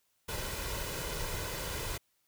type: noise with comb filter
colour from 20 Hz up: pink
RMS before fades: -37 dBFS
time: 0.28-1.98 s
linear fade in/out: 10 ms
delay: 2 ms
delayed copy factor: +0.55
effects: white hiss -75 dBFS RMS until 2.27 s